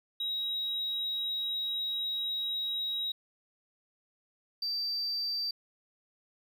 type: tone pair in turn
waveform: triangle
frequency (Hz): 3824 / 4664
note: A#7 / D8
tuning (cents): +43 / -13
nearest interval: minor third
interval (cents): 344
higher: second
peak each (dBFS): -28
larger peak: neither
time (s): 0.2-3.12 / 4.62-5.51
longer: first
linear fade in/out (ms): 5
effects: tanh soft clip ceiling -27 dBFS